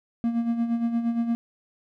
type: tone with tremolo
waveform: triangle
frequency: 233.1 Hz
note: A#3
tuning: in tune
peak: -18 dBFS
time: 0.24-1.35 s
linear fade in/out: 0 ms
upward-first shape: sine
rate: 8.6 Hz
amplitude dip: 60%
effects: none